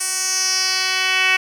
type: tone with band-pass filter sweep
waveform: 10% pulse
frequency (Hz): 375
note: F#4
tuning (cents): +23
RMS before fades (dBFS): -19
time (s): 0-1.37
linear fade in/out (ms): 10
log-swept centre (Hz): 8500 to 2600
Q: 2.9
effects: 7-bit